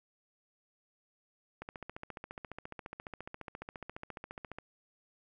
click train, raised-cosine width 0.5 ms, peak -27 dBFS, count 44, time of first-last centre 1.62-4.586 s, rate 14.5 Hz, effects none

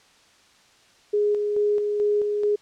sine tone with tremolo, 415.3 Hz, G#4, in tune, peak -18 dBFS, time 1.13-2.56 s, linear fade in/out 10 ms, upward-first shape square, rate 2.3 Hz, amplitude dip 35%, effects white hiss -56 dBFS RMS until 2.61 s + low-pass 6000 Hz 12 dB/octave

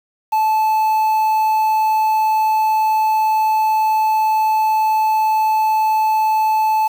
triangle tone with quantisation, 871 Hz, A5, 18 cents flat, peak -11 dBFS, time 0.32-6.88 s, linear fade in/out 10 ms, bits 6, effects none

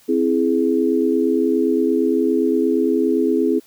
sine chord, C augmented, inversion none, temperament equal with one note detuned, 261.6 / 329.6 / 418.9 Hz, C4 / E4 / G#4, 0 / 0 / +15 cents, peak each -19 dBFS, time 0.08-3.6 s, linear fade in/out 20 ms, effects white hiss -52 dBFS RMS until 3.66 s

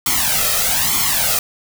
white noise with flanger, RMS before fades -17 dBFS, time 0.06-1.39 s, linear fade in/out 2 ms, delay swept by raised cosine 0.91 to 1.6 ms, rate 1.1 Hz, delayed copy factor +0.9, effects none

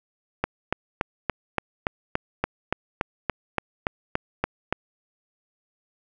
click train, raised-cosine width 0.5 ms, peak -7 dBFS, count 16, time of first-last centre 0.44-4.726 s, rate 3.5 Hz, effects none

